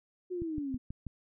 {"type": "linear sweep", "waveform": "sine", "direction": "down", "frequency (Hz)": [370.3, 246.9], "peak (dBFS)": -33, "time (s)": [0.3, 0.78], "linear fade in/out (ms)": 20}
{"type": "click train", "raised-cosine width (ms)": 5, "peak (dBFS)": -27, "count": 5, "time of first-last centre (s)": [0.42, 1.067], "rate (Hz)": 6.18}
{"effects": []}